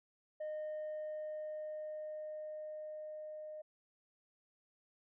sine tone with level ramp, 614 Hz, D#5, 23 cents flat, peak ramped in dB -36 to -44 dBFS, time 0.4-3.62 s, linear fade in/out 10 ms, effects tanh soft clip ceiling -38 dBFS

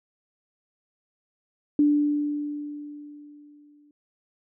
sine tone with exponential decay, 293.7 Hz, D4, in tune, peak -15 dBFS, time 1.79-3.91 s, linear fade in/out 2 ms, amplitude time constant 460 ms, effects none

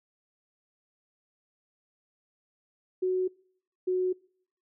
sine tone pair in turn, 370 / 367.9 Hz, F#4 / F#4, 0 / -10 cents, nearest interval unison, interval 10 cents, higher first, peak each -24 dBFS, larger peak neither, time 3.02-3.28 / 3.87-4.13 s, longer neither, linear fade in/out 10 ms, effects noise-tail reverb RT60 0.6 s tail -25 dB re dry

